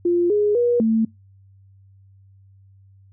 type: tone with pitch steps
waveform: sine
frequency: 348.4 / 415.7 / 481 / 222.9 Hz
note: F4 / G#4 / B4 / A3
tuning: -4 / +2 / -46 / +23 cents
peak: -15 dBFS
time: 0.05-1.05 s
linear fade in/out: 5 ms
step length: 250 ms
effects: noise-tail reverb RT60 0.2 s tail -25 dB re dry + added 97 Hz sine -48 dBFS peak until 3.12 s